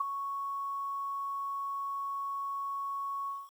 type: tone with ADSR envelope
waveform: sine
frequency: 1108.7 Hz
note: C#6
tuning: in tune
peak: -24 dBFS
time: 0-3.5 s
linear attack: 8 ms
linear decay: 12 ms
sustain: -9 dB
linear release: 220 ms
effects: 10-bit